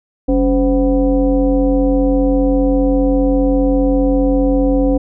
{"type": "tone with frequency modulation", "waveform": "sine", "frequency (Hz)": 280, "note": "C#4", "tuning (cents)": 18, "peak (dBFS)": -10, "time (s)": [0.28, 4.98], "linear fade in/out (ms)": 10, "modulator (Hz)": 235, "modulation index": 1.1, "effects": []}